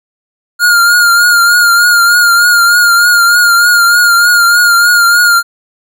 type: tone with vibrato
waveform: square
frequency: 1415 Hz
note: F6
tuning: 22 cents sharp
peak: -5 dBFS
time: 0.59-5.43 s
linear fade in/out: 50 ms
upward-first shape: triangle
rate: 3.3 Hz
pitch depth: 45 cents each way
effects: none